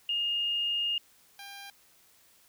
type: tone pair in turn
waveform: sine / 10% pulse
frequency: 2837 / 798.4 Hz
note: F7 / G5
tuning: +27 / +32 cents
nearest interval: octave + minor seventh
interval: 2195 cents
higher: first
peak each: -27 / -35 dBFS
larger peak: first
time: 0.09-0.98 / 1.39-1.7 s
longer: first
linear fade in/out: 2 ms
effects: white hiss -62 dBFS RMS until 2.48 s